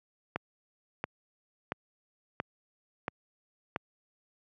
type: click train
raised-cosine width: 0.5 ms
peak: -16 dBFS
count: 6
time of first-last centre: 0.36-3.761 s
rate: 1.47 Hz
effects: high-pass 100 Hz 12 dB/octave